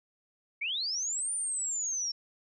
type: linear two-way sweep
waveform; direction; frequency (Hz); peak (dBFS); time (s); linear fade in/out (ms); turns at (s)
sine; up then down; 2147 to 9260 to 5400; -30; 0.61-2.12; 10; 1.33
effects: none